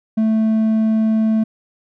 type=tone with hard clipping; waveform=sine; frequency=220 Hz; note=A3; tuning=in tune; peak=-14 dBFS; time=0.17-1.44 s; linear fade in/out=10 ms; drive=3 dB; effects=none